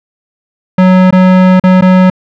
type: tone with dropouts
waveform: square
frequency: 185 Hz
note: F#3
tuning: in tune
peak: -3 dBFS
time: 0.78-2.1 s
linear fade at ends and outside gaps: 5 ms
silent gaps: 1.108-1.125 / 1.598-1.637 / 1.811-1.821 s
effects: low-pass 2000 Hz 12 dB/octave